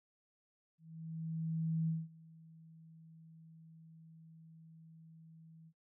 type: tone with ADSR envelope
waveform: sine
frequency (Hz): 161.8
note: E3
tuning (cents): -32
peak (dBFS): -31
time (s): 0.78-5.73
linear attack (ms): 1100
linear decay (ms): 200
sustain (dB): -24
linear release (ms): 57
effects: noise-tail reverb RT60 0.1 s tail -22 dB re dry